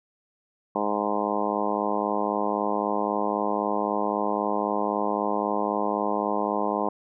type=harmonic tone; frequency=103.83 Hz; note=G#2; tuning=in tune; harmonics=2 / 3 / 4 / 5 / 6 / 7 / 8 / 9 / 10; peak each=-32 / -32 / -32 / -32 / -32 / -32 / -32 / -32 / -32 dBFS; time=0.75-6.89 s; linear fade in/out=5 ms; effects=none